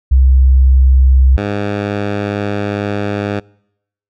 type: tone pair in turn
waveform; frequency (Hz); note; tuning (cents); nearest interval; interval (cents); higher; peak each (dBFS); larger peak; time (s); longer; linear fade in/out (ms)
sine / 10% pulse; 65.41 / 102.16; C2 / G#2; 0 / -28; minor sixth; 772; second; -5 / -8; first; 0.11-1.37 / 1.37-3.4; second; 10
effects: noise-tail reverb RT60 0.8 s tail -26 dB re dry + low-pass 3000 Hz 12 dB/octave